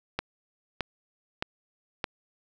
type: click train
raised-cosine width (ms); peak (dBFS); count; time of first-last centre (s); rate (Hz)
0.3; -12; 4; 0.19-2.042; 1.62
effects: none